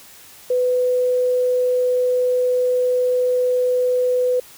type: tone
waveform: sine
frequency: 499.7 Hz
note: B4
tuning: 20 cents sharp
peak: -15 dBFS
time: 0.5-4.4 s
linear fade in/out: 5 ms
effects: white hiss -44 dBFS RMS until 4.57 s